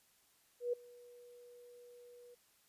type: tone with ADSR envelope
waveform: sine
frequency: 484.9 Hz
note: B4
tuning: 32 cents flat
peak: -31 dBFS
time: 0.6-2.35 s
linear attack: 130 ms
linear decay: 8 ms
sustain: -24 dB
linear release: 12 ms
effects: white hiss -71 dBFS RMS until 2.68 s + resampled to 32000 Hz